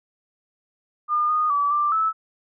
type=tone with pitch steps; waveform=sine; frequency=1210 / 1231 / 1150 / 1181 / 1307 Hz; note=D#6 / D#6 / D6 / D6 / E6; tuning=-49 / -19 / -37 / +9 / -15 cents; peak=-18 dBFS; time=1.08-2.13 s; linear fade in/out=50 ms; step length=210 ms; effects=none